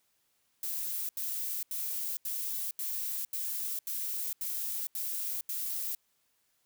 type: noise bursts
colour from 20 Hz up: violet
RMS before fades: -35 dBFS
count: 10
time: 0.63-5.95 s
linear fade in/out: 2 ms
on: 460 ms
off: 80 ms
effects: white hiss -74 dBFS RMS until 6.65 s